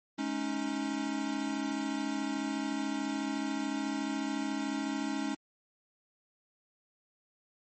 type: chord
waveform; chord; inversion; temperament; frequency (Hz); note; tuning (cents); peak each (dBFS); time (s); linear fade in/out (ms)
square; Ab suspended fourth; none; equal with one note detuned; 212.4 / 277.2 / 311.1; Ab3 / Db4 / Eb4; +39 / 0 / 0; -39 / -35 / -38; 0.18-5.35; 10
effects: MP3 32 kbps